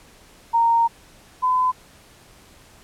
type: tone pair in turn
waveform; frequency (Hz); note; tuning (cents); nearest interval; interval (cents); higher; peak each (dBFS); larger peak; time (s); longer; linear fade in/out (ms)
sine; 926 / 1012.3; A#5 / B5; -12 / +42; major second; 154; second; -14 / -16; first; 0.53-0.88 / 1.42-1.72; first; 20
effects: pink hiss -50 dBFS RMS until 2.83 s + low-pass 12000 Hz 12 dB/octave